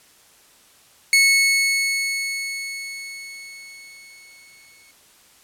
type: tone with exponential decay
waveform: sawtooth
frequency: 2200 Hz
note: C#7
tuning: 14 cents flat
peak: -8 dBFS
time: 1.13-4.91 s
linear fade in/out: 1 ms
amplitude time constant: 820 ms
effects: white hiss -53 dBFS RMS until 5.43 s + low-pass 12000 Hz 12 dB/octave